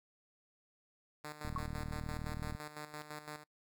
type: tone with tremolo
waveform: 5% pulse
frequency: 150.6 Hz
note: D3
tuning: 44 cents sharp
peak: -32 dBFS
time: 1.24-3.44 s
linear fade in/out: 5 ms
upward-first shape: square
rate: 5.9 Hz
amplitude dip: 65%
type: click train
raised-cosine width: 5 ms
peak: -30 dBFS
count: 44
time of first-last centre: 1.45-2.55 s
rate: 39.1 Hz
type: tone with exponential decay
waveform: sine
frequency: 1103 Hz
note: C#6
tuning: 9 cents flat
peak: -32 dBFS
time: 1.56-1.65 s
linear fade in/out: 1 ms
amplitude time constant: 18 ms
effects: noise-tail reverb RT60 0.1 s tail -24 dB re dry